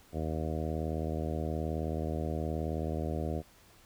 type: harmonic tone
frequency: 78.9 Hz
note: D#2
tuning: 25 cents sharp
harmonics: 1 / 2 / 3 / 4 / 5 / 6 / 7 / 8 / 9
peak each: -35 / -38 / -40 / -41 / -42 / -43 / -43 / -44 / -45 dBFS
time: 0.12-3.43 s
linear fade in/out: 50 ms
effects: pink hiss -60 dBFS RMS until 3.85 s